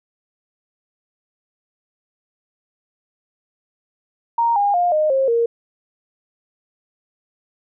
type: tone with pitch steps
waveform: sine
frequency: 932 / 811.4 / 706.3 / 614.9 / 535.3 / 466 Hz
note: A#5 / G#5 / F5 / D#5 / C5 / A#4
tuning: -1 / -41 / +19 / -21 / +39 / -1 cents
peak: -14 dBFS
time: 4.38-5.46 s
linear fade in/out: 5 ms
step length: 180 ms
effects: none